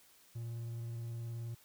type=tone with vibrato; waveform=triangle; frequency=116.54 Hz; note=A#2; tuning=in tune; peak=-37 dBFS; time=0.35-1.55 s; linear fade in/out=10 ms; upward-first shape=triangle; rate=19 Hz; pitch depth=22 cents each way; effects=white hiss -64 dBFS RMS until 1.64 s